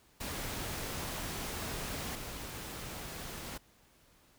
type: noise with level steps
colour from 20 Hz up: pink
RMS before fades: -39 / -43 dBFS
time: 0.2-3.58 s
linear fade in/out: 10 ms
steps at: 2.15 s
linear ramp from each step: 2 ms
effects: pink hiss -65 dBFS RMS until 4.38 s